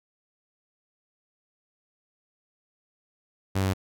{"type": "tone with pitch steps", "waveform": "sawtooth", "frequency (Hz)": [96.6, 95.71, 94.83], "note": ["G2", "G2", "F#2"], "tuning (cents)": [-25, -41, 43], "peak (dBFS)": -19, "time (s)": [3.55, 3.736], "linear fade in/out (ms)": 10, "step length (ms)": 62, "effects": []}